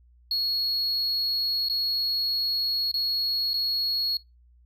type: tone with dropouts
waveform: triangle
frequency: 4329 Hz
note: C#8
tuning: 42 cents flat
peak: -22 dBFS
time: 0.31-4.17 s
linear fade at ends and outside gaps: 2 ms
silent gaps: 1.686-1.697 / 2.915-2.94 / 3.534-3.54 s
effects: noise-tail reverb RT60 0.2 s tail -22 dB re dry + added 60 Hz sine -54 dBFS peak until 4.65 s